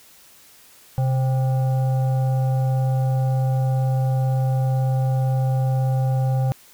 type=tone with frequency modulation; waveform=sine; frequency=130 Hz; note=C3; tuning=11 cents flat; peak=-17 dBFS; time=0.98-6.52 s; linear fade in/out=0 ms; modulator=658 Hz; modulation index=0.39; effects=white hiss -50 dBFS RMS until 6.73 s